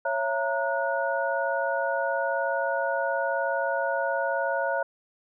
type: tone cluster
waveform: sine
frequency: 551 / 670 / 928 / 1457 Hz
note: C#5 / E5 / A#5 / F#6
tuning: -11 / +28 / -8 / -27 cents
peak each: -28 / -30 / -31 / -30 dBFS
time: 0.05-4.83 s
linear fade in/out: 5 ms
effects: none